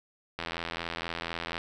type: click train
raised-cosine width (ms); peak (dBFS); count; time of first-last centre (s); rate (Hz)
0.3; -17; 101; 0.39-1.579; 84.1
effects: none